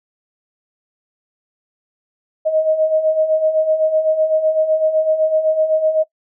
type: beating tone pair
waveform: sine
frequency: 622.3 / 630.2 Hz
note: D#5 / D#5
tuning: 0 / +22 cents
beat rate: 7.9 Hz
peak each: -20 / -14 dBFS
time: 2.45-6.04 s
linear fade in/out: 20 ms
effects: noise-tail reverb RT60 0.1 s tail -19 dB re dry